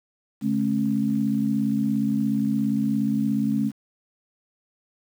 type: tone cluster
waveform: sine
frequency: 140.7 / 213.9 / 271 Hz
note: C#3 / A3 / C#4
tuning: +26 / -49 / -39 cents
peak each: -31 / -22 / -25 dBFS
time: 0.41-3.72 s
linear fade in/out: 50 ms
effects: 8-bit